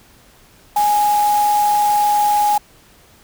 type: tone in noise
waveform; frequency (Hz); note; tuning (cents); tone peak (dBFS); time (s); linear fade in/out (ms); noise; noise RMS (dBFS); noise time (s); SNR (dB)
sine; 830.6; G#5; 0; -12; 0.76-2.58; 5; white; -28; 0.76-2.58; +13
effects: pink hiss -49 dBFS RMS until 3.23 s